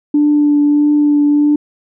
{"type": "tone with vibrato", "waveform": "sine", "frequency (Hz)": 293.7, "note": "D4", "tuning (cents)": 0, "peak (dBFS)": -7, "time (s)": [0.14, 1.56], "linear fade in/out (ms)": 5, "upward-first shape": "triangle", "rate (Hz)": 1.6, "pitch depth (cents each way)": 15, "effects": ["tanh soft clip ceiling -3 dBFS"]}